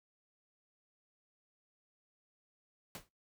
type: noise with exponential decay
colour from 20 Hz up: pink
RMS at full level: -42 dBFS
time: 2.95-3.09 s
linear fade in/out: 1 ms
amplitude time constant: 29 ms
effects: noise-tail reverb RT60 0.2 s tail -20 dB re dry